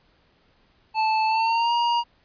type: tone with pitch glide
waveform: square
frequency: 877 to 945.4 Hz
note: A5 to A#5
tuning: -6 to +24 cents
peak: -20 dBFS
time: 0.94-2.04 s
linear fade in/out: 50 ms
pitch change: +130 cents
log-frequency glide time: 1.27-1.73 s
effects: pink hiss -62 dBFS RMS until 2.24 s + resampled to 11025 Hz